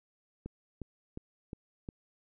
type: click train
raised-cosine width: 3 ms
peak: -27 dBFS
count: 5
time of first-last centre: 0.46-1.889 s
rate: 2.8 Hz
effects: none